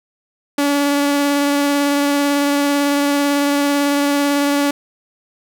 sawtooth tone with vibrato, 285.4 Hz, D4, 49 cents flat, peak -10 dBFS, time 0.58-4.71 s, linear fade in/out 5 ms, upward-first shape sine, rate 18 Hz, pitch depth 12 cents each way, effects none

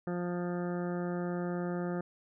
harmonic tone, 176.2 Hz, F3, 16 cents sharp, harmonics 1 / 2 / 3 / 4 / 5 / 7 / 8 / 9 / 10, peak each -34 / -37 / -41 / -45 / -50 / -48 / -51 / -53 / -54 dBFS, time 0.07-2.01 s, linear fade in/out 2 ms, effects none

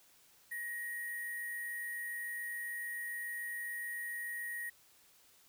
sine tone with sample-and-hold, 1889 Hz, A#6, 22 cents sharp, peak -38 dBFS, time 0.51-4.7 s, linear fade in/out 10 ms, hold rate 11025 Hz, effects white hiss -65 dBFS RMS until 5.48 s

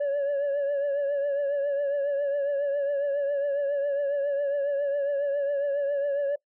sine tone with vibrato, 566 Hz, C#5, 36 cents sharp, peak -21 dBFS, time 0-6.36 s, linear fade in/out 10 ms, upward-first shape triangle, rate 7.3 Hz, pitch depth 55 cents each way, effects noise-tail reverb RT60 0.1 s tail -22 dB re dry + tanh soft clip ceiling -23 dBFS

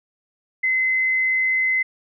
sine tone, 2049 Hz, C7, 37 cents flat, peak -17 dBFS, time 0.63-1.83 s, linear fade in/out 10 ms, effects none

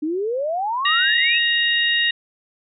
sine exponential sweep, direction up, 293.7 to 2725 Hz, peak -20 dBFS, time 0.02-1.39 s, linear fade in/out 10 ms
harmonic tone, 939 Hz, A#5, 12 cents sharp, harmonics 2 / 3 / 4, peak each -19 / -21 / -22 dBFS, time 0.85-2.11 s, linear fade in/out 5 ms
effects none

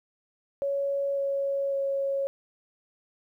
sine tone with pitch steps, 558 / 554.1 / 550.3 Hz, C#5 / C#5 / C#5, +11 / -1 / -13 cents, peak -25 dBFS, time 0.62-2.27 s, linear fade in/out 0 ms, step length 550 ms, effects 11-bit

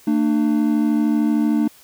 triangle tone pair together, 226.1 / 299.2 Hz, A3 / D4, +47 / +32 cents, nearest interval perfect fourth, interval 485 cents, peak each -16 dBFS, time 0.07-1.68 s, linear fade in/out 5 ms, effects white hiss -49 dBFS RMS until 1.83 s

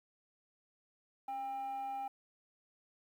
sine tone with frequency modulation, 799 Hz, G5, 33 cents sharp, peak -35 dBFS, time 1.28-2.08 s, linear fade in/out 5 ms, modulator 524 Hz, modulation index 0.2, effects tanh soft clip ceiling -36 dBFS + 11-bit

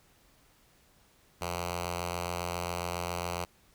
5% pulse tone with notch filter, 87.31 Hz, F2, in tune, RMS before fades -35 dBFS, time 1.41-3.45 s, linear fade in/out 5 ms, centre 270 Hz, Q 0.87, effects pink hiss -64 dBFS RMS until 3.74 s

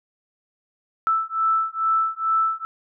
sine beating tone pair, 1318.5 / 1320.8 Hz, E6 / E6, 0 / +3 cents, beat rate 2.3 Hz, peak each -22 dBFS, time 1.07-2.65 s, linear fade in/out 0 ms, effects none

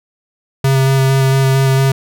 square tone with vibrato, 134.3 Hz, C3, 46 cents sharp, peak -10 dBFS, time 0.64-1.92 s, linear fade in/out 5 ms, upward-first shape square, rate 4.4 Hz, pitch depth 10 cents each way, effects none

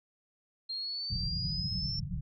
sine linear sweep, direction up, 4186 to 5430 Hz, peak -34 dBFS, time 0.69-2 s, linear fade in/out 10 ms
white low-pass noise, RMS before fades -36 dBFS, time 1.1-2.21 s, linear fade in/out 10 ms, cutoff 190 Hz, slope 96 dB/octave
effects none

